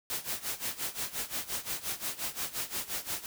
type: noise with tremolo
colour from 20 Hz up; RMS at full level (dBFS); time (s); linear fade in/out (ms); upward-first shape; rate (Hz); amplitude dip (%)
white; -33; 0.1-3.26; 0; sine; 5.7; 85
effects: none